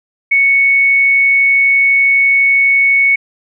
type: tone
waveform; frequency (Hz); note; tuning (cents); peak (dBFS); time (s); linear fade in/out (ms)
sine; 2217; C#7; 0; -7; 0.31-3.16; 10
effects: none